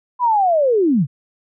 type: linear sweep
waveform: sine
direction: down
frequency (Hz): 1012 to 117.5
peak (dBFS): -12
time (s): 0.19-1.07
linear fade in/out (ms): 50
effects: none